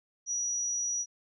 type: tone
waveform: sine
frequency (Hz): 5820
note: F#8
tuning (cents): -29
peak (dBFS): -29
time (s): 0.26-1.06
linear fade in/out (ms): 50
effects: none